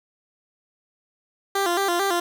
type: tone with vibrato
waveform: 15% pulse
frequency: 370 Hz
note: F#4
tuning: in tune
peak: -14 dBFS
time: 1.55-2.2 s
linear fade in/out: 5 ms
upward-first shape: square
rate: 4.5 Hz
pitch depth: 110 cents each way
effects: none